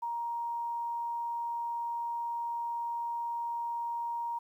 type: tone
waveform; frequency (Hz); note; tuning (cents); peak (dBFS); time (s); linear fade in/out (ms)
sine; 939; A#5; +12; -32; 0.02-4.39; 10
effects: 11-bit